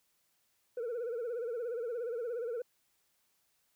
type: tone with vibrato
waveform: sine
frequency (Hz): 472.6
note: A#4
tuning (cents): +24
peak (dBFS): -32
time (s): 0.77-2.62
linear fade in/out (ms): 5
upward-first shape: sine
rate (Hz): 17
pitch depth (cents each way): 100
effects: tanh soft clip ceiling -33 dBFS + white hiss -75 dBFS RMS until 3.75 s